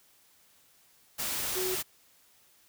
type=tone in noise; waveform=sine; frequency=370.6 Hz; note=F#4; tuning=3 cents sharp; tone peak=-31 dBFS; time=1.55-1.76 s; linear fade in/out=20 ms; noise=white; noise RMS=-33 dBFS; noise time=1.18-1.83 s; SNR=-1 dB; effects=white hiss -63 dBFS RMS until 2.68 s